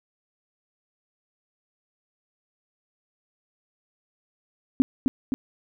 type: tone with echo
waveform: sine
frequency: 261.6 Hz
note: C4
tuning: in tune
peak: -13 dBFS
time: 4.8-4.82 s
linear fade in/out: 0 ms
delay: 260 ms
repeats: 2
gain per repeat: -4 dB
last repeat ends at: 5.34 s
effects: none